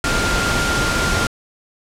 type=tone in noise; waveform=sine; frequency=1400 Hz; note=F6; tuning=4 cents sharp; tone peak=-21 dBFS; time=0.04-1.27 s; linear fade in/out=2 ms; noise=pink; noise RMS=-19 dBFS; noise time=0.04-1.27 s; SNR=-5 dB; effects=low-pass 8000 Hz 12 dB/octave